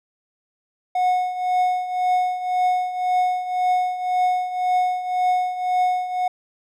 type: tone with tremolo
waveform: triangle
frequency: 730 Hz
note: F#5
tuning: 24 cents flat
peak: -13 dBFS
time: 0.95-6.28 s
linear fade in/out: 5 ms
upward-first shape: triangle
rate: 1.9 Hz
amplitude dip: 75%
effects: none